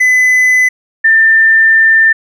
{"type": "tone pair in turn", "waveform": ["triangle", "sine"], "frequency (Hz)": [2011, 1790.3], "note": ["B6", "A6"], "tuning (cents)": [31, 30], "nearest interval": "major second", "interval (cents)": 201, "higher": "first", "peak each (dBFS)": -4, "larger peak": "neither", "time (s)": [[0, 0.69], [1.04, 2.13]], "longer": "second", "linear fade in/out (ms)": 10, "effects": []}